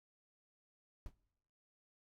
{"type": "noise with exponential decay", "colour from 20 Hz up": "brown", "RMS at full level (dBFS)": -43, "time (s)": [1.06, 1.15], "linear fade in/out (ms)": 1, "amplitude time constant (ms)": 19, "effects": ["noise-tail reverb RT60 0.8 s tail -21 dB re dry", "MP3 64 kbps"]}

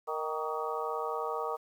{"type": "harmonic tone with a mistuned harmonic", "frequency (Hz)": 155.56, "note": "D#3", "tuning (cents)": 0, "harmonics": [3, 4, 5, 6, 7, 8], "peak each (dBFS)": [-36, -40, -39, -40, -38, -40], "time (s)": [0.07, 1.57], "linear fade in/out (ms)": 20, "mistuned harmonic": 7, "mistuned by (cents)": 69, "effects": ["10-bit"]}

